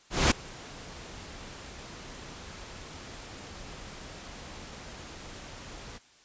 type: noise with ADSR envelope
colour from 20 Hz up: pink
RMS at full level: -20 dBFS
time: 0.1-5.99 s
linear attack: 210 ms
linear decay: 10 ms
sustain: -24 dB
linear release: 24 ms
effects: white hiss -59 dBFS RMS until 6.24 s + resampled to 16000 Hz

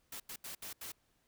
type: noise bursts at uneven times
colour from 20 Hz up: white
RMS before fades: -45 dBFS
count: 5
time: 0.12-0.2 / 0.29-0.36 / 0.44-0.55 / 0.62-0.73 / 0.81-0.92 s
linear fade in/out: 5 ms
effects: pink hiss -75 dBFS RMS until 1.27 s

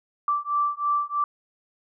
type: beating tone pair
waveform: sine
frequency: 1167 / 1170.1 Hz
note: D6 / D6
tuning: -11 / -7 cents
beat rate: 3.1 Hz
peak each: -25 dBFS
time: 0.28-1.24 s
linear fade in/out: 2 ms
effects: none

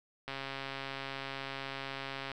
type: click train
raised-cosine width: 0.3 ms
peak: -23 dBFS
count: 278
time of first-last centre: 0.28-2.317 s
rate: 136 Hz
effects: none

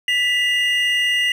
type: tone pair together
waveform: triangle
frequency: 1975.5 / 2834 Hz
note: B6 / F7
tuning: 0 / +25 cents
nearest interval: tritone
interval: 625 cents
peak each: -17 dBFS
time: 0.08-1.32 s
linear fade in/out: 2 ms
effects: none

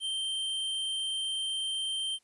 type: tone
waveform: square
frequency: 3136 Hz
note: G7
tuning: in tune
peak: -31 dBFS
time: 0-2.19 s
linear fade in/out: 50 ms
effects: white hiss -71 dBFS RMS until 2.23 s + resampled to 24000 Hz

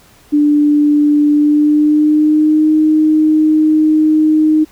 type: tone with pitch glide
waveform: sine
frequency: 294.9 to 309.7 Hz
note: D4 to D#4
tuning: +7 to -8 cents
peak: -7 dBFS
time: 0.32-4.65 s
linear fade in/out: 20 ms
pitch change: +85 cents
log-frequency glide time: 1.31-2.72 s
effects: pink hiss -46 dBFS RMS until 4.71 s

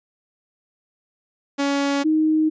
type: tone pair in turn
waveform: sawtooth / sine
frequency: 280.8 / 312.2 Hz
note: C#4 / D#4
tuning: +22 / +6 cents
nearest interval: major second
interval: 184 cents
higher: second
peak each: -15 dBFS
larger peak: neither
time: 1.58-2.04 / 2.04-2.5 s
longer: neither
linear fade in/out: 20 ms
effects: resampled to 16000 Hz

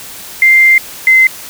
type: tone pair in turn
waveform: sine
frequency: 2093 / 2065 Hz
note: C7 / C7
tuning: 0 / -23 cents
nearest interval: unison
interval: 23 cents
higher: first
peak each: -3 dBFS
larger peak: neither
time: 0.42-0.78 / 1.07-1.27 s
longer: first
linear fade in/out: 2 ms
effects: white hiss -29 dBFS RMS until 1.49 s

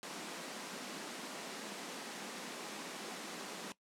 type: high-pass noise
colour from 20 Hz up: pink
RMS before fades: -45 dBFS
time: 0.03-3.72 s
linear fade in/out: 0 ms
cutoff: 180 Hz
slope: 48 dB/octave
effects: noise-tail reverb RT60 0.1 s tail -18 dB re dry + low-pass 9000 Hz 12 dB/octave

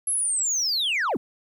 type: linear sweep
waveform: sine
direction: down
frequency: 11175 to 169.2 Hz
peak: -19 dBFS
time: 0.07-1.17 s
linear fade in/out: 5 ms
effects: tanh soft clip ceiling -21 dBFS + 10-bit

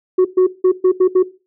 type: tone bursts at uneven times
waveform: sine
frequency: 369.5 Hz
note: F#4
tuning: 2 cents flat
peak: -5 dBFS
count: 6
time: 0.18-0.25 / 0.37-0.47 / 0.64-0.72 / 0.84-0.92 / 1-1.08 / 1.15-1.23 s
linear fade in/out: 10 ms
effects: noise-tail reverb RT60 0.3 s tail -18 dB re dry + tanh soft clip ceiling -7 dBFS

